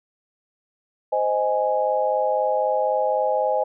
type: chord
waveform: sine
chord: Ab major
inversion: first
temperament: just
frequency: 519.1 / 623 / 830.6 Hz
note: C5 / Eb5 / Ab5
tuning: -14 / +2 / 0 cents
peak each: -23 dBFS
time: 1.12-3.64 s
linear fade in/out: 10 ms
effects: none